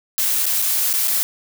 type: noise with dropouts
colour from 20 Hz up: blue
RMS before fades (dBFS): -19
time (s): 0.18-1.23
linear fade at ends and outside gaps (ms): 0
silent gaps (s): 0.457-0.465 / 0.618-0.622 / 0.929-0.937 / 1.075-1.08
effects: none